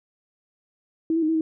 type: tone with pitch steps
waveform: sine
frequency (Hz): 323.4 / 331 / 310.3 / 324 / 317.6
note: E4 / E4 / D#4 / E4 / D#4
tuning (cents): -33 / +7 / -5 / -30 / +36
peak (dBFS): -19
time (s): 1.1-1.41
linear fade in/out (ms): 2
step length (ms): 62
effects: none